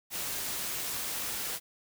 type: noise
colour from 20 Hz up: white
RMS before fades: -35 dBFS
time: 0.1-1.6 s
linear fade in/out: 50 ms
effects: none